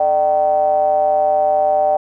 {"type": "ring-modulated tone", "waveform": "triangle", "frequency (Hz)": 82.41, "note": "E2", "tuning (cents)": 0, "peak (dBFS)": -7, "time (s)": [0, 1.97], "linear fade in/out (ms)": 5, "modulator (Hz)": 684, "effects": []}